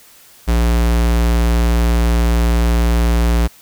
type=tone; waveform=square; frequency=58.27 Hz; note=A#1; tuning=in tune; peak=-12 dBFS; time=0.47-3.48 s; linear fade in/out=20 ms; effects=white hiss -45 dBFS RMS until 3.61 s